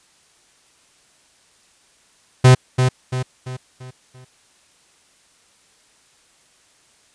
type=tone with echo; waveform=45% pulse; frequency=127.8 Hz; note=C3; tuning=40 cents flat; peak=-6 dBFS; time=2.44-2.55 s; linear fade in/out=10 ms; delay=340 ms; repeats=5; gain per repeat=-7 dB; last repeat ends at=4.25 s; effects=white hiss -56 dBFS RMS until 7.14 s + resampled to 22050 Hz